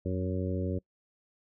harmonic tone with a mistuned harmonic, 92.5 Hz, F#2, in tune, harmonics 1 / 2 / 3 / 4 / 5 / 6, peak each -32 / -35 / -37 / -38 / -39 / -40 dBFS, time 0.05-0.79 s, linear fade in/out 10 ms, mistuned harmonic 1, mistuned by -50 cents, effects noise-tail reverb RT60 0.1 s tail -24 dB re dry

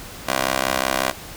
15% pulse tone with high-pass filter, 65.41 Hz, C2, in tune, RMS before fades -22 dBFS, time 0.27-1.12 s, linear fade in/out 20 ms, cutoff 600 Hz, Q 0.83, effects pink hiss -37 dBFS RMS until 1.36 s

